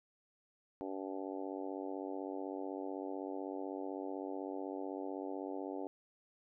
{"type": "harmonic tone", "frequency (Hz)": 95.9, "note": "G2", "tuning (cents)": -37, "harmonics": [3, 4, 5, 6, 7, 8, 9], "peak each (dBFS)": [-43, -45, -47, -49, -50, -51, -52], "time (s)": [0.81, 5.87], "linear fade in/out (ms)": 0, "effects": []}